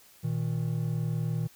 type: tone pair together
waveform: triangle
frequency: 118.7 / 158.45 Hz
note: A#2 / D#3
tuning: +32 / +32 cents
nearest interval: perfect fourth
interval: 500 cents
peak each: -28 dBFS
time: 0.23-1.48 s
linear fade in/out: 20 ms
effects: white hiss -57 dBFS RMS until 1.55 s